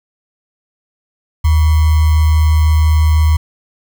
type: tone with sample-and-hold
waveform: sine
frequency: 78 Hz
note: D#2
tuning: 5 cents sharp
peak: -7 dBFS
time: 1.44-3.37 s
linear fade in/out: 10 ms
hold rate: 1050 Hz
effects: none